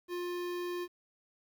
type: tone with notch filter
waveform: square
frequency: 353.3 Hz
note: F4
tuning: 20 cents sharp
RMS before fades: -37 dBFS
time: 0.08-0.88 s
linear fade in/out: 50 ms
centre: 8100 Hz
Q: 1.2
effects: 11-bit